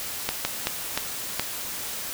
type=slowing click train; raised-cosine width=0.2 ms; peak=-6 dBFS; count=5; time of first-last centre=0.29-1.396 s; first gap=160 ms; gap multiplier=1.38; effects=white hiss -33 dBFS RMS until 2.13 s